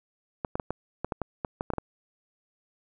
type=clicks; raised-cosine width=1 ms; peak=-15 dBFS; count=12; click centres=0.448 / 0.555 / 0.598 / 0.706 / 1.046 / 1.122 / 1.217 / 1.448 / 1.609 / 1.703 / 1.736 / 1.783 s; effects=none